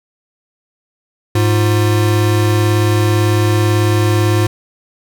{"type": "tone pair together", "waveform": "square", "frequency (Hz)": [104.68, 352.1], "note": ["G#2", "F4"], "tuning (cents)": [14, 14], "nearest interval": "octave + major sixth", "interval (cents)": 2100, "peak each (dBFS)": [-12, -18], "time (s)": [1.35, 4.47], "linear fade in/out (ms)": 5, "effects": []}